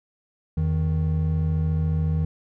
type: tone pair together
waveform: triangle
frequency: 83.4 / 157.44 Hz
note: E2 / D#3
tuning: +21 / +21 cents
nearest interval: major seventh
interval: 1100 cents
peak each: -21 dBFS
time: 0.57-2.25 s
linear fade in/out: 5 ms
effects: none

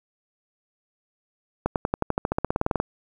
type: accelerating click train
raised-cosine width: 1 ms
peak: -8 dBFS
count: 18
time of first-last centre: 1.66-2.8 s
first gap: 98 ms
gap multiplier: 0.95
effects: 8-bit

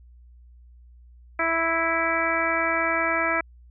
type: harmonic tone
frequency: 329.6 Hz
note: E4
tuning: in tune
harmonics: 1 / 2 / 3 / 4 / 5 / 6 / 7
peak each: -32 / -28 / -31 / -27 / -29 / -29 / -28 dBFS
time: 1.39-3.41 s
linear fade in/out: 5 ms
effects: added 60 Hz sine -47 dBFS peak until 3.7 s

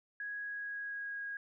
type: tone with pitch glide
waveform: sine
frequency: 1661.2 to 1641.2 Hz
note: G#6 to G#6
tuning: 0 to -21 cents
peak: -38 dBFS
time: 0.2-1.37 s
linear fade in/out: 2 ms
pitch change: -21 cents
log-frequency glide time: 0.37-1.24 s
effects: none

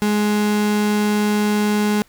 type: tone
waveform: 35% pulse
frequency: 209.1 Hz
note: G#3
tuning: 12 cents sharp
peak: -14 dBFS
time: 0.02-2.02 s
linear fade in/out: 0 ms
effects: pink hiss -54 dBFS RMS until 2.08 s

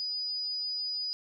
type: tone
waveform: sine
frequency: 4947 Hz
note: D#8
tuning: 11 cents flat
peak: -31 dBFS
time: 0-1.13 s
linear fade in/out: 0 ms
effects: none

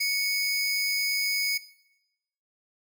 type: tone pair together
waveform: 45% pulse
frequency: 2217 / 4974 Hz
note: C#7 / D#8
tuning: 0 / -1 cents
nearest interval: octave + major second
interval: 1399 cents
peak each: -27 dBFS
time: 0-1.58 s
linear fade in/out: 10 ms
effects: noise-tail reverb RT60 0.9 s tail -19 dB re dry

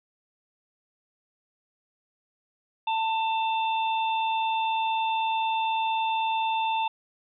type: harmonic tone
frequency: 891 Hz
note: A5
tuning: 22 cents sharp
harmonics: 1 / 3 / 4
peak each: -24 / -34 / -36 dBFS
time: 2.87-6.88 s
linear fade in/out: 5 ms
effects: none

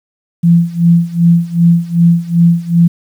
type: tone with tremolo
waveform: sine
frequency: 170 Hz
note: F3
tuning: 46 cents flat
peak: -3 dBFS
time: 0.43-2.88 s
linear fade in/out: 10 ms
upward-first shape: sine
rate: 2.6 Hz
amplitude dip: 90%
effects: 7-bit

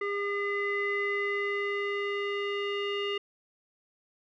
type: tone with low-pass filter sweep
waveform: square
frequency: 404.5 Hz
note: G#4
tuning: 46 cents flat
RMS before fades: -31 dBFS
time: 0.01-3.18 s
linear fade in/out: 5 ms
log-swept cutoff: 1800 to 2700 Hz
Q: 5.9
effects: none

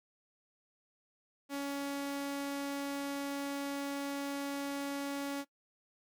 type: tone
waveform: sawtooth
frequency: 280.7 Hz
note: C#4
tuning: 22 cents sharp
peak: -31 dBFS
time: 1.49-5.45 s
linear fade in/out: 50 ms
effects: noise-tail reverb RT60 0.1 s tail -19 dB re dry + MP3 96 kbps

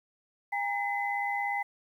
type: tone cluster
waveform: sine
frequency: 810 / 927 / 2028 Hz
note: G#5 / A#5 / B6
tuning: -43 / -10 / +45 cents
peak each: -31 / -39 / -32 dBFS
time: 0.52-1.63 s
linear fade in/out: 10 ms
effects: 10-bit

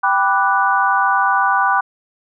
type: chord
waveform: sine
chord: G major seventh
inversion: none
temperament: equal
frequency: 784 / 987.8 / 1174.7 / 1480 Hz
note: G5 / B5 / D6 / F#6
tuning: 0 / 0 / 0 / 0 cents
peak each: -18 dBFS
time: 0.03-1.81 s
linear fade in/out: 10 ms
effects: none

